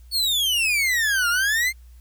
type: exponential two-way sweep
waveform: 40% pulse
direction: down then up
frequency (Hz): 4486 to 1376 to 2140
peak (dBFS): -18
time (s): 0.11-1.73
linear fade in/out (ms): 50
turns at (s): 1.29
effects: added 60 Hz sine -43 dBFS peak until 2 s + white hiss -62 dBFS RMS until 2 s